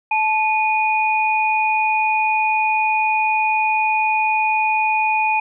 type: tone pair together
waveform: sine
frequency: 870 / 2464 Hz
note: A5 / D#7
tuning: -20 / -17 cents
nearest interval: octave + tritone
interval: 1803 cents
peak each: -17 / -19 dBFS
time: 0.11-5.4 s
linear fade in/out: 5 ms
effects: none